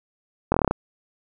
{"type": "slowing click train", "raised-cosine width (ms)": 1, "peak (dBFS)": -5, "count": 8, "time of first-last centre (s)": [0.52, 0.71], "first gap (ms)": 22, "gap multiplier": 1.07, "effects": []}